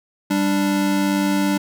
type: tone pair together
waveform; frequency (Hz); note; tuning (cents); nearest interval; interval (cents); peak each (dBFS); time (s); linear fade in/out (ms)
square; 196 / 293.7; G3 / D4; 0 / 0; perfect fifth; 700; -21 / -20; 0.3-1.58; 10
effects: none